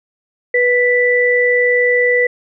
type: tone pair together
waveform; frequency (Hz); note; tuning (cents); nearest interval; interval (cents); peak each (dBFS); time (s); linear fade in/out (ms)
sine; 490.7 / 1975.5; B4 / B6; -11 / 0; 2 octaves; 2411; -13; 0.54-2.27; 5
effects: none